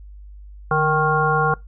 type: harmonic tone with a mistuned harmonic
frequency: 155.56 Hz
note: D#3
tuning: in tune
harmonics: 1 / 3 / 5 / 7 / 9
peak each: -22 / -22 / -22 / -22 / -22 dBFS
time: 0.71-1.54 s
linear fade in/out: 2 ms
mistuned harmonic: 1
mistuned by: -47 cents
effects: noise-tail reverb RT60 0.2 s tail -22 dB re dry + added 50 Hz sine -37 dBFS peak until 1.67 s